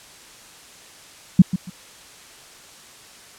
sine tone with echo, 182.7 Hz, F#3, 22 cents flat, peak -4 dBFS, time 1.39-1.42 s, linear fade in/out 5 ms, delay 140 ms, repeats 2, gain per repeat -13 dB, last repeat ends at 1.7 s, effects white hiss -45 dBFS RMS until 3.38 s + low-pass 9000 Hz 12 dB/octave

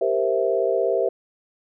sine chord, C dominant seventh, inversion second, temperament equal, 392 / 466.2 / 523.3 / 659.3 Hz, G4 / Bb4 / C5 / E5, 0 / 0 / 0 / 0 cents, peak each -24 dBFS, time 0.01-1.09 s, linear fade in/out 5 ms, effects none

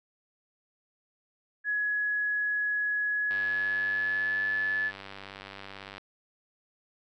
sine tone with pitch glide, 1683 to 1726.3 Hz, G#6 to A6, +23 to -33 cents, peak -26 dBFS, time 1.64-4.92 s, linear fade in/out 50 ms, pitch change +44 cents, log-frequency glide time 3.11-4.44 s
click train, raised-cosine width 0.3 ms, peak -26 dBFS, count 263, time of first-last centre 3.31-5.981 s, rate 98.1 Hz
effects none

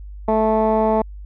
15% pulse tone with low-pass filter, 218.8 Hz, A3, 9 cents flat, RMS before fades -17 dBFS, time 0.28-1.02 s, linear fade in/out 5 ms, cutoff 860 Hz, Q 2, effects added 50 Hz sine -32 dBFS peak until 1.25 s

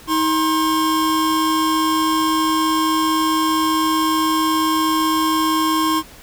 square tone pair together, 317.4 / 1067.6 Hz, D#4 / C6, +35 / +35 cents, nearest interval octave + major sixth, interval 2100 cents, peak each -19 dBFS, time 0.07-6.03 s, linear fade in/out 50 ms, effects pink hiss -42 dBFS RMS until 6.22 s

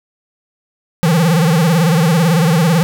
square tone with vibrato, 164.81 Hz, E3, in tune, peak -10 dBFS, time 1.03-2.83 s, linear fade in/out 0 ms, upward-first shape sine, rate 18 Hz, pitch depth 150 cents each way, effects none

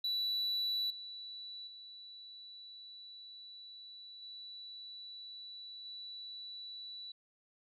sine tone with level steps, 3949 Hz, B7, 1 cent flat, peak -30 / -44 / -49 / -46 / -44 dBFS, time 0.04-7.12 s, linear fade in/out 5 ms, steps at 0.9 / 1.67 / 4.22 / 5.85 s, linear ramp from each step 5 ms, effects tanh soft clip ceiling -31 dBFS

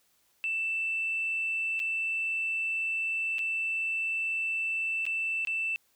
sine tone with dropouts, 2659 Hz, E7, 14 cents sharp, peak -27 dBFS, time 0.44-5.76 s, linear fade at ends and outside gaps 0 ms, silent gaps 1.794-1.8 / 3.384-3.391 / 5.054-5.065 / 5.45-5.472 s, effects tanh soft clip ceiling -23 dBFS + white hiss -69 dBFS RMS until 5.95 s

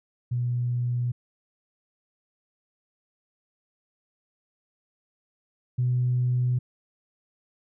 sine tone pair in turn, 122 / 124.42 Hz, B2 / B2, -21 / +13 cents, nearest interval unison, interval 34 cents, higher second, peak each -23 / -20 dBFS, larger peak second, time 0.31-1.12 / 5.78-6.59 s, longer neither, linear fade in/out 10 ms, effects tanh soft clip ceiling -16 dBFS

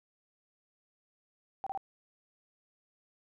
sine tone bursts, 779 Hz, G5, 11 cents flat, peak -33 dBFS, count 3, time 1.64-1.775 s, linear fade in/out 0 ms, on 25 ms, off 30 ms, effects none

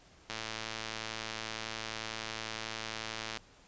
click train, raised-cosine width 0.2 ms, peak -20 dBFS, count 342, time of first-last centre 0.3-3.372 s, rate 111 Hz, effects pink hiss -60 dBFS RMS until 3.67 s + resampled to 16000 Hz

